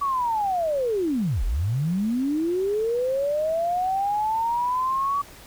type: linear two-way sweep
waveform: sine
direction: down then up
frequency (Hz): 1145 to 35.24 to 1145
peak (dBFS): -21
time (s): 0.01-5.22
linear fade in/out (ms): 10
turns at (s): 1.44
effects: pink hiss -46 dBFS RMS until 5.46 s